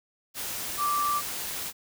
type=tone in noise; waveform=sine; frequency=1171 Hz; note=D6; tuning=5 cents flat; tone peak=-24 dBFS; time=0.77-1.22 s; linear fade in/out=50 ms; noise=white; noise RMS=-34 dBFS; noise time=0.34-1.73 s; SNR=+7 dB; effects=none